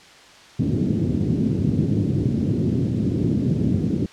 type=band-pass noise; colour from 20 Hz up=pink; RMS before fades=-21 dBFS; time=0.59-4.06 s; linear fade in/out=5 ms; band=100 to 320 Hz; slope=24 dB/octave; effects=white hiss -46 dBFS RMS until 4.12 s + low-pass 5000 Hz 12 dB/octave